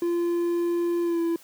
triangle tone with pitch glide, 344.3 to 335.3 Hz, F4 to E4, -25 to +30 cents, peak -20 dBFS, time 0.02-1.36 s, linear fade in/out 2 ms, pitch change -45 cents, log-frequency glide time 1.03-1.2 s, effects white hiss -52 dBFS RMS until 1.43 s + high-pass 150 Hz 12 dB/octave

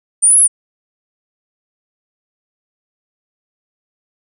sine linear two-way sweep, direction up then down, 8870 to 10930 to 8870 Hz, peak -6 dBFS, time 0.22-0.48 s, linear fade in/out 20 ms, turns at 0.41 s, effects none

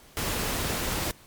pink noise, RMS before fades -29 dBFS, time 0.17-1.11 s, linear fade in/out 0 ms, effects pink hiss -53 dBFS RMS until 1.26 s + MP3 96 kbps

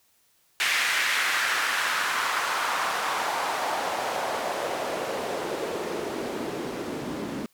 white noise with band-pass filter sweep, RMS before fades -28 dBFS, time 0.6-7.46 s, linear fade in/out 0 ms, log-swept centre 2100 to 250 Hz, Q 1.8, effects white hiss -65 dBFS RMS until 7.53 s

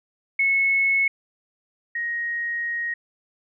sine tone pair in turn, 2194 / 1878.2 Hz, C#7 / A#6, -18 / +13 cents, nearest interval minor third, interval 269 cents, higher first, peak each -17 / -24 dBFS, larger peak first, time 0.39-1.08 / 1.95-2.94 s, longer second, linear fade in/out 5 ms, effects none

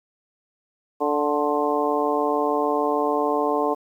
harmonic tone with a mistuned harmonic, 146.83 Hz, D3, in tune, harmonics 2 / 3 / 4 / 5 / 6 / 7, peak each -27 / -24 / -27 / -27 / -28 / -27 dBFS, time 1-3.75 s, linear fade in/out 20 ms, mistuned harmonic 7, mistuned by +40 cents, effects 9-bit

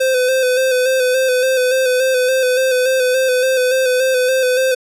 square tone with vibrato, 513 Hz, C5, 34 cents flat, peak -13 dBFS, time 0-4.75 s, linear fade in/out 10 ms, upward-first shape square, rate 3.5 Hz, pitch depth 32 cents each way, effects resampled to 32000 Hz

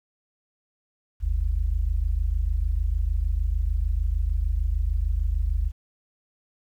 sine tone pair together, 46.17 / 72.8 Hz, F#1 / D2, -3 / -15 cents, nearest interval minor sixth, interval 788 cents, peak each -23 / -25 dBFS, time 1.2-5.72 s, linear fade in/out 50 ms, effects 10-bit

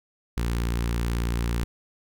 sawtooth tone with notch filter, 58.27 Hz, A#1, in tune, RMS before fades -26 dBFS, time 0.37-1.64 s, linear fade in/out 0 ms, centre 640 Hz, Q 1.4, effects none

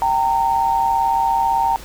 sine tone pair together, 780 / 918.1 Hz, G5 / A#5, -9 / -27 cents, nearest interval minor third, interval 282 cents, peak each -19 / -16 dBFS, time 0.02-1.76 s, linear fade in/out 0 ms, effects added 50 Hz sine -38 dBFS peak until 1.84 s + pink hiss -38 dBFS RMS until 1.84 s

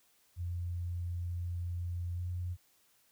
sine tone with pitch glide, 87.31 to 88.94 Hz, F2 to F2, 0 to +32 cents, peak -34 dBFS, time 0.36-2.57 s, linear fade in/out 50 ms, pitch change +32 cents, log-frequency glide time 2.14-2.23 s, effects white hiss -69 dBFS RMS until 3.11 s

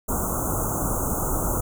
pink band-stop noise, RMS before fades -25 dBFS, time 0.08-1.61 s, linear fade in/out 10 ms, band 1400 to 6400 Hz, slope 96 dB/octave, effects none

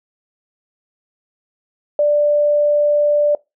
sine tone, 589 Hz, D5, 5 cents sharp, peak -11 dBFS, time 1.99-3.35 s, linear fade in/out 2 ms, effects noise-tail reverb RT60 0.2 s tail -22 dB re dry

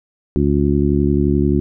harmonic tone, 71.5 Hz, D2, 46 cents flat, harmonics 1 / 2 / 3 / 4 / 5, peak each -19 / -19 / -19 / -19 / -19 dBFS, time 0.36-1.6 s, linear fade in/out 0 ms, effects none

